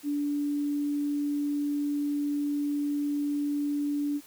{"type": "tone", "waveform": "sine", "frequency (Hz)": 290, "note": "D4", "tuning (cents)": -22, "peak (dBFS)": -26, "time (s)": [0.03, 4.21], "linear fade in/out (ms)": 50, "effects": ["white hiss -53 dBFS RMS until 4.26 s"]}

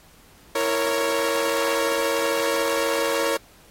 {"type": "chord", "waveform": "sawtooth", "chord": "A# diminished", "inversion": "second", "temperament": "equal with one note detuned", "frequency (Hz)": [329.6, 463.5, 554.4], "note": ["E4", "A#4", "C#5"], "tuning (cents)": [0, -10, 0], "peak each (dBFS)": [-26, -21, -20], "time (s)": [0.55, 3.37], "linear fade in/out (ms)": 5, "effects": ["pink hiss -53 dBFS RMS until 3.7 s", "AAC 48 kbps"]}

